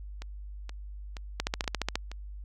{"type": "two click trains", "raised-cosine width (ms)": 0.2, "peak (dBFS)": [-24, -11], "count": [5, 9], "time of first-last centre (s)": [[0.22, 2.116], [1.4, 1.956]], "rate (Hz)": [2.11, 14.4], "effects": ["added 50 Hz sine -39 dBFS peak until 2.44 s"]}